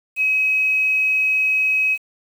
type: tone with quantisation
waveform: sine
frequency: 2546 Hz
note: D#7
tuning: 39 cents sharp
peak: -15 dBFS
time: 0.16-1.98 s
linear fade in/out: 50 ms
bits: 7
effects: none